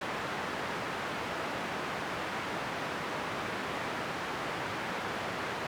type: band-pass noise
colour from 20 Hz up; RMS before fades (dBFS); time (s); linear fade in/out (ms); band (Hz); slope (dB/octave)
white; -36; 0.01-5.67; 5; 110 to 1600; 12
effects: none